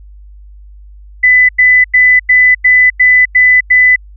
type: tone bursts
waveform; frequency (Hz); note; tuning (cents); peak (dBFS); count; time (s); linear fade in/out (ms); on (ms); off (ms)
sine; 2000; B6; +21; -3; 8; 1.23-3.961; 10; 260; 93
effects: added 50 Hz sine -32 dBFS peak until 4.16 s